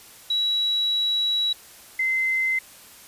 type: tone pair in turn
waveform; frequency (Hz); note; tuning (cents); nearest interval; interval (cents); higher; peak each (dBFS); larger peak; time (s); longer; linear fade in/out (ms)
sine; 3900 / 2066; B7 / C7; -23 / -22; major seventh; 1099; first; -20; neither; 0.3-1.53 / 1.99-2.59; first; 5
effects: white hiss -47 dBFS RMS until 3.07 s + resampled to 32000 Hz